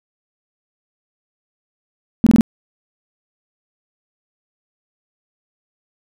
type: tone bursts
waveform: sine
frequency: 226.2 Hz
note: A3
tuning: 48 cents sharp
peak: -6 dBFS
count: 4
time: 2.24-2.409 s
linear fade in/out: 0 ms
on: 25 ms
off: 23 ms
effects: none